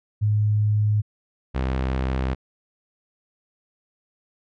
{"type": "tone pair in turn", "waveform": ["sine", "sawtooth"], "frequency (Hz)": [105.5, 65.1], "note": ["G#2", "C2"], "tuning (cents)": [28, -8], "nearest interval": "minor sixth", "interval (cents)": 836, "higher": "first", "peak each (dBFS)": [-17, -18], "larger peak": "first", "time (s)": [[0.21, 1.02], [1.54, 2.35]], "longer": "neither", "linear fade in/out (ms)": 20, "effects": ["low-pass 3000 Hz 12 dB/octave"]}